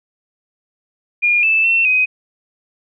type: tone with pitch steps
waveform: sine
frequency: 2422 / 2634 / 2701 / 2514 Hz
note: D#7 / E7 / E7 / D#7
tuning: -47 / -2 / +42 / +17 cents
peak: -11 dBFS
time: 1.22-2.06 s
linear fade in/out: 20 ms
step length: 210 ms
effects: none